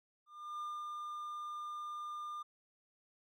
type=tone with ADSR envelope; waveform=triangle; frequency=1203 Hz; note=D6; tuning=41 cents sharp; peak=-37 dBFS; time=0.26-2.43 s; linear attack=350 ms; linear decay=220 ms; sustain=-2 dB; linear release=12 ms; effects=none